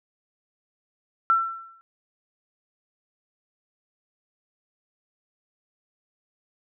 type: tone with exponential decay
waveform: sine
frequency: 1345 Hz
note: E6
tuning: 34 cents sharp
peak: -14 dBFS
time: 1.3-1.81 s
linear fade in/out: 0 ms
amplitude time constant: 110 ms
effects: none